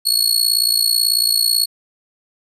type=tone with amplitude modulation; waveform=sawtooth; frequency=4352 Hz; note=C#8; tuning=33 cents flat; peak=-7 dBFS; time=0.05-1.66 s; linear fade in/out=20 ms; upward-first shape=sine; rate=58.2 Hz; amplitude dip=85%; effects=resampled to 32000 Hz